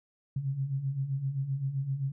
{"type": "beating tone pair", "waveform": "sine", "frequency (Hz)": [130.81, 138.51], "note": ["C3", "C#3"], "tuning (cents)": [0, -1], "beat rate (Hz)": 7.7, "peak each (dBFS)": [-36, -30], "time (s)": [0.36, 2.12], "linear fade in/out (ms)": 5, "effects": []}